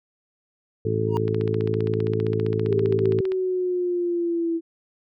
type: harmonic tone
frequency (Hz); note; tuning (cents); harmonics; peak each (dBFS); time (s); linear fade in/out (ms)
54.4; A1; -19; 2 / 3 / 4 / 5 / 6 / 7 / 8; -25 / -31 / -33 / -36 / -33 / -29 / -25; 0.85-3.21; 5
type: tone with exponential growth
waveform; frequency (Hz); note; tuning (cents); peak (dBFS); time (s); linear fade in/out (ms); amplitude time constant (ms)
triangle; 943; A#5; +20; -20; 1.07-1.17; 0; 20
type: click train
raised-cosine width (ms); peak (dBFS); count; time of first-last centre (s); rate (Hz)
0.3; -21; 32; 1.28-3.319; 15.2
type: exponential sweep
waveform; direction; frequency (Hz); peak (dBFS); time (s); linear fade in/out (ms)
sine; down; 401.9 to 329.6; -21; 2.66-4.61; 50
effects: none